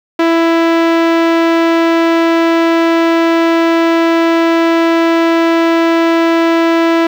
sawtooth tone, 331.7 Hz, E4, 11 cents sharp, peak -4 dBFS, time 0.19-7.07 s, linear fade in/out 5 ms, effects low-pass 3000 Hz 12 dB/octave + 7-bit

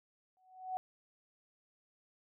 sine tone with exponential growth, 746 Hz, F#5, 14 cents sharp, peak -32 dBFS, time 0.37-0.77 s, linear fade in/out 0 ms, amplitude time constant 85 ms, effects none

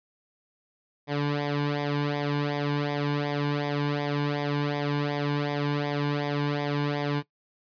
sawtooth tone with flanger, 145.1 Hz, D3, 21 cents flat, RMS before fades -27 dBFS, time 1.07-7.23 s, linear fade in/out 50 ms, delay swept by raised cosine 0.7 to 1.56 ms, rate 2.7 Hz, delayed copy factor -0.8, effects noise-tail reverb RT60 0.1 s tail -18 dB re dry + resampled to 11025 Hz

